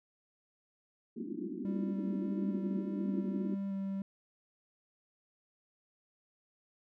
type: band-pass noise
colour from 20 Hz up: white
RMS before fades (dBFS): -39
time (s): 1.16-3.55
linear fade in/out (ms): 10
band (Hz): 190 to 370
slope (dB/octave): 96
type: tone with vibrato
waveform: triangle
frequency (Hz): 196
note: G3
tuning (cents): 0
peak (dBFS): -32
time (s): 1.65-4.02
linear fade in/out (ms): 2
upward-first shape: square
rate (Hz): 1.7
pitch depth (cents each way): 10
effects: none